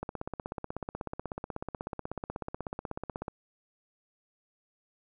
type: click train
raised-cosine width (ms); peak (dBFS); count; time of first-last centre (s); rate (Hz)
1; -21; 54; 0.03-3.282; 16.3
effects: none